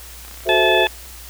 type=click train; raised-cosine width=0.3 ms; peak=-24 dBFS; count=20; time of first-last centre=0.25-0.84 s; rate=32.2 Hz
type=chord; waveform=sine; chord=F# half-diminished seventh; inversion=none; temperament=equal; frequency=370 / 440 / 523.3 / 659.3 Hz; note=F#4 / A4 / C5 / E5; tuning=0 / 0 / 0 / 0 cents; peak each=-19 / -22 / -22 / -19 dBFS; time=0.45-0.88 s; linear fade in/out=50 ms
type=harmonic tone; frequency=865 Hz; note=A5; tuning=30 cents flat; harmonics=1 / 2 / 3 / 4; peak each=-21 / -21 / -21 / -21 dBFS; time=0.49-0.87 s; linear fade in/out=0 ms
effects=added 60 Hz sine -39 dBFS peak until 1.29 s + white hiss -39 dBFS RMS until 1.29 s